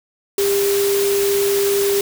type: tone in noise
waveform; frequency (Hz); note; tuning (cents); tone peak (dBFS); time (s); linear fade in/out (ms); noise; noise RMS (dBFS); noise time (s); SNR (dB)
sine; 400; G4; +35; -15; 0.38-2.01; 2; white; -24; 0.38-2.01; +6
effects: none